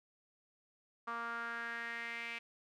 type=tone with band-pass filter sweep; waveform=sawtooth; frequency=233.1 Hz; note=A#3; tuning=in tune; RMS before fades=-42 dBFS; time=1.07-2.39 s; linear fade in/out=10 ms; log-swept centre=1200 to 2400 Hz; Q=4.9; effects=none